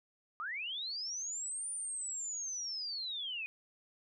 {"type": "linear two-way sweep", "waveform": "sine", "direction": "up then down", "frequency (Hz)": [1170, 9330, 2446], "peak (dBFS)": -37, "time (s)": [0.4, 3.46], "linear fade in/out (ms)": 0, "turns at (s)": 1.7, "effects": []}